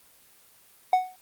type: tone with exponential decay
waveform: triangle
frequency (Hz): 740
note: F#5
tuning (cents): 0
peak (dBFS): -12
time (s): 0.93-1.16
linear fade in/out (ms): 2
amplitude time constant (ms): 49
effects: white hiss -57 dBFS RMS until 1.21 s + Opus 24 kbps